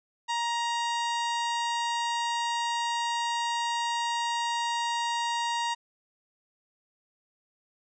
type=harmonic tone; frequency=940 Hz; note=A#5; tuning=14 cents sharp; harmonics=1 / 2 / 3 / 4 / 5 / 6 / 7 / 8 / 9; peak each=-28 / -36 / -38 / -38 / -43 / -47 / -44 / -47 / -50 dBFS; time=0.28-5.75 s; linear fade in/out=20 ms; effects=none

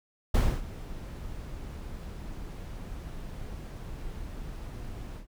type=noise with ADSR envelope; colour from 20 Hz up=brown; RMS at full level=-21 dBFS; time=0.34-5.27 s; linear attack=8 ms; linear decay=260 ms; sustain=-18 dB; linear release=110 ms; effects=none

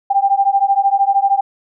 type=beating tone pair; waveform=sine; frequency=785 / 798 Hz; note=G5 / G5; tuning=+2 / +31 cents; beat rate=13 Hz; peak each=-14 dBFS; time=0.1-1.41 s; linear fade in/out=10 ms; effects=none

